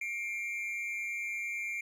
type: tone pair together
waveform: triangle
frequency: 2144 / 2353 Hz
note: C7 / D7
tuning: +42 / +3 cents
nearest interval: major second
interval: 161 cents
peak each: -37 / -34 dBFS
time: 0.01-1.81 s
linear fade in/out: 5 ms
effects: none